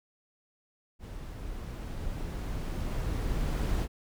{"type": "noise with level ramp", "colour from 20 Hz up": "brown", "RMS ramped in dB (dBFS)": [-41, -28], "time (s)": [0.99, 3.88], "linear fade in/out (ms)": 50, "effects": []}